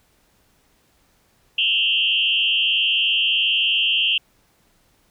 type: tone with frequency modulation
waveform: sine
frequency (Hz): 2960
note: F#7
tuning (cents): 0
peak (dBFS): -16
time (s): 1.58-4.18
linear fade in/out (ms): 5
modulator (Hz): 98.5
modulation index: 2.9
effects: pink hiss -61 dBFS RMS until 5.1 s